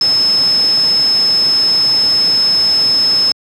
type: tone in noise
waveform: sine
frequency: 5200 Hz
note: E8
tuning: 24 cents flat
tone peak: -9 dBFS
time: 0.01-3.32 s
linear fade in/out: 2 ms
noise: pink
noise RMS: -25 dBFS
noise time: 0.01-3.32 s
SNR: +13 dB
effects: high-pass 150 Hz 12 dB/octave + low-pass 10000 Hz 12 dB/octave